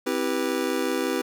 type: chord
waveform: square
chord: C major seventh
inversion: none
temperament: just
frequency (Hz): 261.6 / 327 / 392.4 / 490.5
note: C4 / E4 / G4 / B4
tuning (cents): 0 / -14 / +2 / -12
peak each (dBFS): -30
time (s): 0.06-1.22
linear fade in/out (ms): 10
effects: none